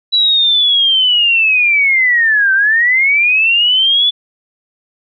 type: linear two-way sweep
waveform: sine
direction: down then up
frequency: 3951 to 1535 to 3471 Hz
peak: -8 dBFS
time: 0.12-4.11 s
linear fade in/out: 20 ms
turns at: 2.53 s
effects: none